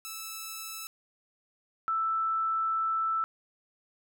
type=tone pair in turn; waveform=5% pulse / sine; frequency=1313 / 1322.1 Hz; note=E6 / E6; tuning=-7 / +5 cents; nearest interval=unison; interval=12 cents; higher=second; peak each=-26 dBFS; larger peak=neither; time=0.05-0.87 / 1.88-3.24 s; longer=second; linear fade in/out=0 ms; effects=none